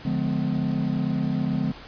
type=chord; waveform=triangle; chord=D diminished seventh; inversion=none; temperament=just; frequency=146.83 / 176.2 / 211.4 / 253.7 Hz; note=D3 / F3 / Ab3 / Cb4; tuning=0 / +16 / +31 / +47 cents; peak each=-26 dBFS; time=0.05-1.72 s; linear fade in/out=5 ms; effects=pink hiss -43 dBFS RMS until 1.87 s + resampled to 11025 Hz

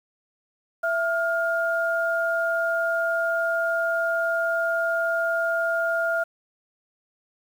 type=tone pair together; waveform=sine; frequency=665 / 1411.8 Hz; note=E5 / F6; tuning=+15 / +18 cents; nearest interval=octave + minor second; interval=1303 cents; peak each=-24 dBFS; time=0.83-6.24 s; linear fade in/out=10 ms; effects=8-bit

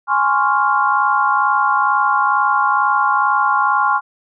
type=chord; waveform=sine; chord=Db major seventh; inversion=second; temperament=equal; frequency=830.6 / 1046.5 / 1108.7 / 1396.9 Hz; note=Ab5 / C6 / Db6 / F6; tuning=0 / 0 / 0 / 0 cents; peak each=-18 dBFS; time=0.07-4.01 s; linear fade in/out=50 ms; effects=none

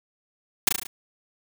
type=noise with echo; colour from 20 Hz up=white; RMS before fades=-17 dBFS; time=0.67-0.69 s; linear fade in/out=5 ms; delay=36 ms; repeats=5; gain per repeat=-4 dB; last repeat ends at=0.87 s; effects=none

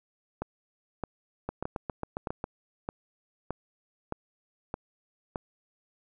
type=two click trains; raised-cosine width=1 ms; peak=-18 / -18 dBFS; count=8 / 9; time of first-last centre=1.49-2.441 / 0.42-5.358 s; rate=7.36 / 1.62 Hz; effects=none

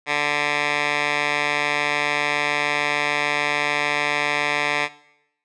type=tone with band-pass filter; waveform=10% pulse; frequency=146.83 Hz; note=D3; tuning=in tune; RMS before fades=-22 dBFS; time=0.06-4.89 s; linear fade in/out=50 ms; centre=2100 Hz; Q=1.4; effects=noise-tail reverb RT60 0.8 s tail -19 dB re dry + resampled to 22050 Hz

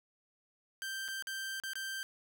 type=tone with dropouts; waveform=sawtooth; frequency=1568 Hz; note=G6; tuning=in tune; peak=-34 dBFS; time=0.82-2.03 s; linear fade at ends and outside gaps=0 ms; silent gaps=1.08-1.085 / 1.224-1.271 / 1.6-1.636 / 1.734-1.755 s; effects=none

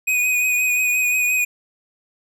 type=tone with vibrato; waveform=square; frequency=2489 Hz; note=D#7; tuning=in tune; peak=-17 dBFS; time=0.07-1.45 s; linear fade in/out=10 ms; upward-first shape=triangle; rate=5.7 Hz; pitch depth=29 cents each way; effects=none

